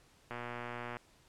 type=click train; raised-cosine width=0.5 ms; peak=-26 dBFS; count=80; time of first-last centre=0.31-0.968 s; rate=120 Hz; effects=pink hiss -65 dBFS RMS until 1.28 s + low-pass 10000 Hz 12 dB/octave